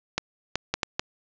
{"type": "clicks", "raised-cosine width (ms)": 0.2, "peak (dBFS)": -7, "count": 5, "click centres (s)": [0.18, 0.556, 0.74, 0.832, 0.995], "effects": ["resampled to 16000 Hz", "8-bit"]}